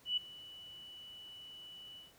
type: tone with ADSR envelope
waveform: sine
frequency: 2960 Hz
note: F#7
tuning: in tune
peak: -29 dBFS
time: 0.05-2.14 s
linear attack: 120 ms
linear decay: 11 ms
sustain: -20 dB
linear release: 170 ms
effects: pink hiss -64 dBFS RMS until 2.18 s + high-pass 60 Hz 12 dB/octave